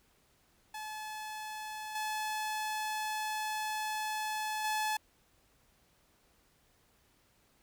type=tone with level steps; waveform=sawtooth; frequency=860 Hz; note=A5; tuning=40 cents flat; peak=-36 / -30 / -27 dBFS; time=0.74-4.97 s; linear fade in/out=5 ms; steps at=1.95 / 4.64 s; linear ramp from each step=5 ms; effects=pink hiss -69 dBFS RMS until 7.62 s